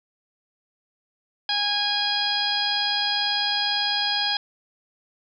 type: harmonic tone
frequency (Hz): 822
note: G#5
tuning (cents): -18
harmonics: 1 / 2 / 3 / 4 / 5 / 6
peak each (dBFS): -29 / -30 / -35 / -26 / -29 / -27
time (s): 1.49-4.37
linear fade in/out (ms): 2
effects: none